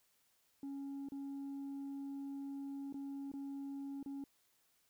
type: tone with dropouts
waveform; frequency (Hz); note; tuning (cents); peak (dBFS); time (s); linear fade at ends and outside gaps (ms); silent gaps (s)
sine; 277.2; C#4; 0; -39; 0.63-4.24; 2; 1.087-1.12 / 2.926-2.942 / 3.317-3.337 / 4.029-4.06
effects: tanh soft clip ceiling -41 dBFS + white hiss -75 dBFS RMS until 4.89 s